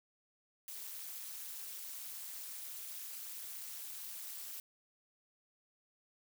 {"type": "noise with amplitude modulation", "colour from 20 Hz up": "blue", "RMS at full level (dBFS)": -42, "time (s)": [0.68, 4.6], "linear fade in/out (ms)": 2, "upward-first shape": "sine", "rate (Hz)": 215, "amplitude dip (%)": 95, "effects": []}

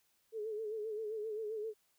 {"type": "tone with vibrato", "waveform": "sine", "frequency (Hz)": 432.5, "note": "A4", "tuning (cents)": -30, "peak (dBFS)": -37, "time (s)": [0.32, 1.74], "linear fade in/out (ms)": 50, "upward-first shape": "sine", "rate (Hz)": 7.6, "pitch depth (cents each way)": 68, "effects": ["white hiss -75 dBFS RMS until 1.98 s"]}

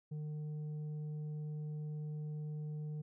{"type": "tone with tanh clipping", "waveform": "triangle", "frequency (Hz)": 151.5, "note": "D#3", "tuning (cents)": -46, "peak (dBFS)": -40, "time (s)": [0.11, 3.02], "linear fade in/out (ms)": 10, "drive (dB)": 9, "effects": []}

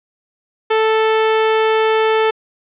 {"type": "tone", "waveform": "sawtooth", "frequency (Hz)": 440, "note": "A4", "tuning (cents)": 0, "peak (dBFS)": -8, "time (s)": [0.7, 2.31], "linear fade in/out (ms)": 10, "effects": ["resampled to 8000 Hz", "8-bit"]}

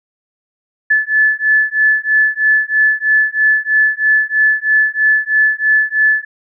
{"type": "beating tone pair", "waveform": "sine", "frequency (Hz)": [1731, 1734.1], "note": ["A6", "A6"], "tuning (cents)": [-29, -26], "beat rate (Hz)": 3.1, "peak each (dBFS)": -13, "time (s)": [0.9, 6.25], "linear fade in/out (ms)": 10, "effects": []}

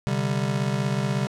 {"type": "chord", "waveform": "square", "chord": "C suspended second", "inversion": "none", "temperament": "just", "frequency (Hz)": [130.81, 147.16, 196.22], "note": ["C3", "D3", "G3"], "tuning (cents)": [0, 4, 2], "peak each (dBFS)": [-27, -29, -28], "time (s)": [0.07, 1.27], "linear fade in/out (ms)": 0, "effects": ["low-pass 8000 Hz 12 dB/octave"]}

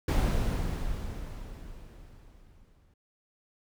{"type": "noise with exponential decay", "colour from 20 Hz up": "brown", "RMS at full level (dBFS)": -22, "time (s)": [0.08, 2.94], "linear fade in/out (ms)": 5, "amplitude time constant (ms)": 620, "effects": []}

